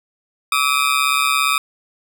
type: ring-modulated tone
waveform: 20% pulse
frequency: 1220 Hz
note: D#6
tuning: 34 cents flat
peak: -7 dBFS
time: 0.52-1.58 s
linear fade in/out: 2 ms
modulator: 68.7 Hz
effects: none